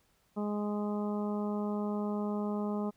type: harmonic tone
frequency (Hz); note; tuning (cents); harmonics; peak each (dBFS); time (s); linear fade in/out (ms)
207.7; G#3; 0; 1 / 2 / 3 / 4 / 5 / 6; -32 / -38 / -42 / -44 / -46 / -48; 0.36-2.91; 20
effects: pink hiss -71 dBFS RMS until 2.96 s